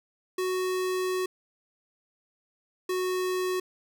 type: tone pair in turn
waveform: square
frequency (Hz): 370 / 368.4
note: F#4 / F#4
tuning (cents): 0 / -7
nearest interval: unison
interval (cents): 7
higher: first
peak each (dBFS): -27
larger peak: neither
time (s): 0.38-1.26 / 2.89-3.6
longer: first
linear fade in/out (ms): 5
effects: none